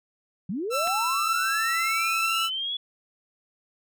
sine linear sweep, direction up, 161 to 3421 Hz, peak -27 dBFS, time 0.49-2.77 s, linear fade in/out 5 ms
sawtooth tone, 1334 Hz, E6, 20 cents sharp, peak -21 dBFS, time 0.7-2.5 s, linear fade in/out 50 ms
clicks, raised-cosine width 0.3 ms, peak -23 dBFS, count 2, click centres 0.872 / 0.876 s
effects none

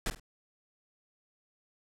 pink noise with echo, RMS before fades -31 dBFS, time 0.06-0.1 s, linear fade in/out 2 ms, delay 49 ms, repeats 2, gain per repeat -12 dB, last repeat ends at 0.198 s, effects low-pass 11000 Hz 12 dB/octave

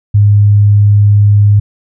sine tone, 102.9 Hz, G#2, 16 cents flat, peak -3 dBFS, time 0.14-1.6 s, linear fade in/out 10 ms, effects none

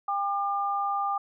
sine tone pair together, 800.4 / 1200 Hz, G5 / D6, +36 / +37 cents, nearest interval perfect fifth, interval 701 cents, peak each -28 dBFS, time 0.08-1.18 s, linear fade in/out 5 ms, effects none

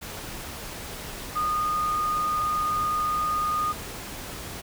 sine tone in noise, 1228 Hz, D#6, 23 cents flat, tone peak -23 dBFS, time 1.35-3.73 s, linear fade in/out 20 ms, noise pink, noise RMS -37 dBFS, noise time 0.01-4.62 s, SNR +11 dB, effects none

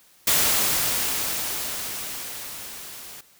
white noise with level ramp, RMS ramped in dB -19 to -41 dBFS, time 0.27-3.21 s, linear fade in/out 5 ms, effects white hiss -56 dBFS RMS until 3.39 s

